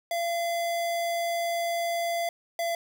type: tone pair in turn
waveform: square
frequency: 682 / 677.7 Hz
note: F5 / E5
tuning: -41 / +48 cents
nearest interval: unison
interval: 11 cents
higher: first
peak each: -27 dBFS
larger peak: neither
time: 0.11-2.29 / 2.59-2.75 s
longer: first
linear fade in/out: 2 ms
effects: none